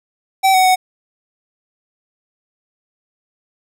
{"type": "tone with pitch steps", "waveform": "square", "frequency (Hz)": [769, 748, 743], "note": ["G5", "F#5", "F#5"], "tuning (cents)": [-33, 19, 7], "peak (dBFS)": -10, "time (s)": [0.43, 0.76], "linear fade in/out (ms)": 20, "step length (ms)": 110, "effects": []}